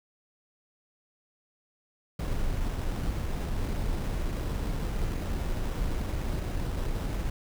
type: noise with sample-and-hold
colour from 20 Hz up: brown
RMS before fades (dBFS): -30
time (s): 2.19-7.3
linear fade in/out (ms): 5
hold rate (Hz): 4410
effects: none